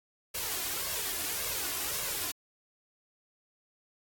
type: noise with flanger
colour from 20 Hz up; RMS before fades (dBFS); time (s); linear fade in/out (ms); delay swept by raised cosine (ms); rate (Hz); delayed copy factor
white; -34; 0.34-2.32; 10; 1.8 to 2.9; 1.8; +0.6
effects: AAC 64 kbps